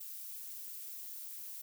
violet noise with amplitude modulation, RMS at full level -43 dBFS, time 0-1.62 s, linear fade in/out 10 ms, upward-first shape sine, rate 202 Hz, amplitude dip 60%, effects none

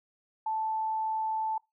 sine tone, 878 Hz, A5, 4 cents flat, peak -28 dBFS, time 0.46-1.58 s, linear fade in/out 5 ms, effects noise-tail reverb RT60 0.2 s tail -23 dB re dry

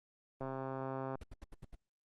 click train, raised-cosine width 1 ms, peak -27 dBFS, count 100, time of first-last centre 0.41-1.154 s, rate 133 Hz
brown noise bursts, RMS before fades -47 dBFS, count 6, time 1.21-1.751 s, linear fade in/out 5 ms, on 26 ms, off 77 ms
effects Opus 24 kbps

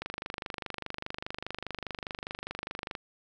click train, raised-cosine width 0.3 ms, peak -19 dBFS, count 74, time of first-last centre 0.02-2.952 s, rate 24.9 Hz, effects none

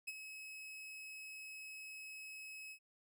40% pulse tone with ADSR envelope, 2567 Hz, E7, 47 cents flat, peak -38 dBFS, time 0.07-2.79 s, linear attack 13 ms, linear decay 34 ms, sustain -9 dB, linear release 77 ms, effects none

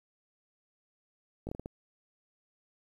slowing click train, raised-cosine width 2 ms, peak -25 dBFS, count 6, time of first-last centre 1.47-1.659 s, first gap 19 ms, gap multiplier 1.35, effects 10-bit

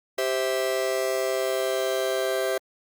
45% pulse chord, C major, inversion second, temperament just, 392.4 / 523.3 / 654.1 Hz, G4 / C5 / E5, +2 / 0 / -14 cents, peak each -28 dBFS, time 0.18-2.58 s, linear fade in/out 5 ms, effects Opus 48 kbps

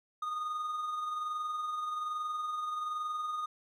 triangle tone with amplitude modulation, 1232 Hz, D#6, 17 cents flat, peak -30 dBFS, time 0.22-3.46 s, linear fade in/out 5 ms, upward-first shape sine, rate 21.2 Hz, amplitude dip 35%, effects none

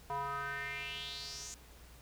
square tone with band-pass filter sweep, 140 Hz, C#3, 18 cents sharp, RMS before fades -41 dBFS, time 0.1-1.54 s, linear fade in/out 0 ms, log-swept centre 880 to 7000 Hz, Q 4.7, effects added 60 Hz sine -56 dBFS peak until 2.01 s + pink hiss -59 dBFS RMS until 2.01 s

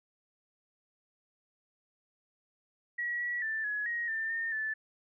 sine tone with pitch steps, 1919 / 1932 / 1769 / 1688 / 1884 / 1788 / 1823 / 1749 Hz, A#6 / B6 / A6 / G#6 / A#6 / A6 / A#6 / A6, +50 / -39 / +9 / +28 / +18 / +27 / -39 / -11 cents, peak -31 dBFS, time 2.98-4.74 s, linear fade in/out 10 ms, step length 220 ms, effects none

